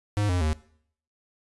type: tone with pitch steps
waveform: square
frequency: 103.6 / 89.67 / 77.61 Hz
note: G#2 / F2 / D#2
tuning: -4 / +46 / -4 cents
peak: -23 dBFS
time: 0.17-0.53 s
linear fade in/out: 0 ms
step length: 120 ms
effects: noise-tail reverb RT60 0.6 s tail -19 dB re dry + resampled to 24000 Hz